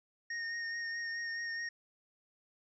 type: tone with vibrato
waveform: square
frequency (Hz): 1849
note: A#6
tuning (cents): -15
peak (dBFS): -37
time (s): 0.3-1.69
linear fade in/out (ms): 5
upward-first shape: sine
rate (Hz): 4.7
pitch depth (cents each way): 18
effects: resampled to 16000 Hz